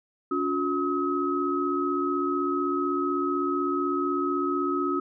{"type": "tone cluster", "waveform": "sine", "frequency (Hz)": [283.5, 359.4, 1275], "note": ["C#4", "F4", "D#6"], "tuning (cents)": [39, 50, 42], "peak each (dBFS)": -28, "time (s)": [0.31, 5], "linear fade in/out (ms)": 5, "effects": []}